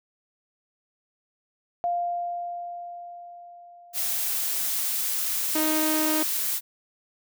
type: tone with exponential decay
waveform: sine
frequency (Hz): 698.5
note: F5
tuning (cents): 0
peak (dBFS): -22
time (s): 1.84-5.11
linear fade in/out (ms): 0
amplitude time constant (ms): 710
type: noise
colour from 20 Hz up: blue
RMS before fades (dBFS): -27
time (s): 3.93-6.61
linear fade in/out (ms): 50
type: tone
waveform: sawtooth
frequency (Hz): 311.1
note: D#4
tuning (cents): 0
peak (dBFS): -20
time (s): 5.55-6.23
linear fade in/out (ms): 5
effects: none